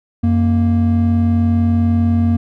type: tone pair together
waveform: triangle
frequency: 91.07 / 233.1 Hz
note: F#2 / A#3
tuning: -27 / 0 cents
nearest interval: octave + major third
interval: 1627 cents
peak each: -12 dBFS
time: 0.23-2.37 s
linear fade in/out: 10 ms
effects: none